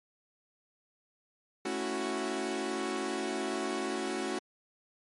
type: chord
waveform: sawtooth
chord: F# minor seventh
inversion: first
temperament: equal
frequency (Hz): 220 / 277.2 / 329.6 / 370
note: A3 / C#4 / E4 / F#4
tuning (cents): 0 / 0 / 0 / 0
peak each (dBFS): -36 / -34 / -35 / -31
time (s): 1.65-4.39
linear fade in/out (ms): 5
effects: MP3 48 kbps